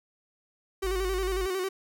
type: tone with vibrato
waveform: 45% pulse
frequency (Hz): 375.2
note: F#4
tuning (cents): +24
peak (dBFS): -28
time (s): 0.82-1.69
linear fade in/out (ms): 10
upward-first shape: square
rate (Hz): 11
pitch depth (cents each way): 49
type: tone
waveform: sine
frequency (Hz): 49.41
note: G1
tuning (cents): +14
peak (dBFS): -31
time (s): 0.83-1.47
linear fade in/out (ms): 20
effects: none